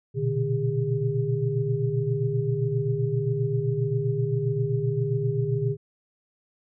sine tone cluster, 119.5 / 127.1 / 148.8 / 404.7 Hz, A#2 / C3 / D3 / G#4, +43 / -50 / +23 / -45 cents, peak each -28 dBFS, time 0.14-5.77 s, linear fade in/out 50 ms, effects none

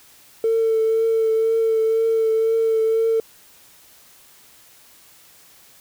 triangle tone with vibrato, 447.8 Hz, A4, 30 cents sharp, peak -12 dBFS, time 0.44-3.2 s, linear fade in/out 2 ms, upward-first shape triangle, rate 2 Hz, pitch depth 21 cents each way, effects tanh soft clip ceiling -13 dBFS + white hiss -50 dBFS RMS until 5.8 s

